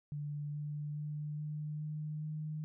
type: tone with pitch steps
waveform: sine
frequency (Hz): 146.83 / 148.19 / 149.57 / 150.96 / 152.36 / 153.77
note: D3 / D3 / D3 / D3 / D#3 / D#3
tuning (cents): 0 / +16 / +32 / +48 / -36 / -20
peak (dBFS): -37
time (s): 0.12-2.64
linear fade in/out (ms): 0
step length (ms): 420
effects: none